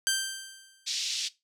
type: tone with exponential decay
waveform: 10% pulse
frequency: 1568 Hz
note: G6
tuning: in tune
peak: -14 dBFS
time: 0.07-0.86 s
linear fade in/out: 0 ms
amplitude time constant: 170 ms
type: band-pass noise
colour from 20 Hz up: pink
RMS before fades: -32 dBFS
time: 0.86-1.29 s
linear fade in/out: 20 ms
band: 3300 to 6200 Hz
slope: 24 dB/octave
effects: noise-tail reverb RT60 0.2 s tail -17 dB re dry